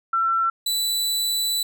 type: tone pair in turn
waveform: sine / sawtooth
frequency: 1347 / 3971 Hz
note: E6 / B7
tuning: +37 / +9 cents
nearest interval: octave + perfect fifth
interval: 1872 cents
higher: second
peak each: -18 dBFS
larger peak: neither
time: 0.13-0.5 / 0.66-1.63 s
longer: second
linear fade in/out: 5 ms
effects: none